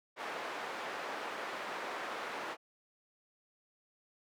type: band-pass noise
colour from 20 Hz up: white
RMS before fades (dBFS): -41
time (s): 0.16-2.57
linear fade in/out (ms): 50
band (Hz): 390 to 1500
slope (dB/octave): 12
effects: none